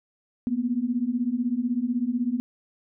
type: beating tone pair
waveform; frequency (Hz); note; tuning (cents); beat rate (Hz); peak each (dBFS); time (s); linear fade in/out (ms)
sine; 233.1 / 249.1; A#3 / B3; 0 / +15; 16; -27 / -25; 0.47-2.4; 0
effects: none

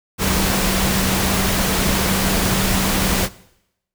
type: tone in noise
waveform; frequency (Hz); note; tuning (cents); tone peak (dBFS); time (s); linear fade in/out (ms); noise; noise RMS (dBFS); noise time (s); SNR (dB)
sine; 191.1; G3; -44; -23; 0.18-3.29; 50; pink; -19; 0.18-3.29; -7
effects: noise-tail reverb RT60 0.8 s tail -19 dB re dry

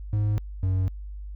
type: tone pair in turn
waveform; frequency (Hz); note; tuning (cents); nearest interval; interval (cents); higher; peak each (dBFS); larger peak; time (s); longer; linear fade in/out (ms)
triangle; 104.7 / 93.71; G#2 / F#2; +15 / +23; major second; 192; first; -19; neither; 0.13-0.38 / 0.63-0.88; neither; 0
effects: added 50 Hz sine -34 dBFS peak until 1.35 s

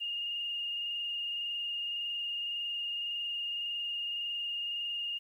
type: tone with frequency modulation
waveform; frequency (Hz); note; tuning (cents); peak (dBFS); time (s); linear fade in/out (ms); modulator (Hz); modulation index
sine; 2832; F7; +23; -33; 0-5.19; 20; 21.8; 1.7
effects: 11-bit

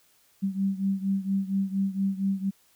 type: beating tone pair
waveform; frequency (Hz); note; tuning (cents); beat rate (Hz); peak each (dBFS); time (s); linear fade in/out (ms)
sine; 193.4 / 197.7; G3 / G3; -23 / +15; 4.3; -26 / -29; 0.42-2.51; 20
effects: white hiss -63 dBFS RMS until 2.75 s

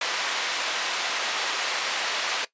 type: band-pass noise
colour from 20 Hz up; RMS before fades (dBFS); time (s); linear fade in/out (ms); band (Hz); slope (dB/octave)
white; -28; 0.01-2.45; 5; 590 to 3800; 12
effects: noise-tail reverb RT60 0.1 s tail -17 dB re dry + resampled to 16000 Hz

